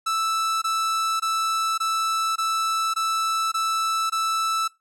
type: tone bursts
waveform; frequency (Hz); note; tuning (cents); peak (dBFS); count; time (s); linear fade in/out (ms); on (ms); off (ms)
45% pulse; 1318.5; E6; 0; -21; 8; 0.06-4.68; 10; 560; 20
effects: noise-tail reverb RT60 0.2 s tail -20 dB re dry + low-pass 12000 Hz 12 dB/octave